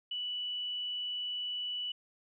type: tone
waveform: sine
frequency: 2960 Hz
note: F#7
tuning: in tune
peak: -34 dBFS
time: 0.11-1.92 s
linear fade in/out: 5 ms
effects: none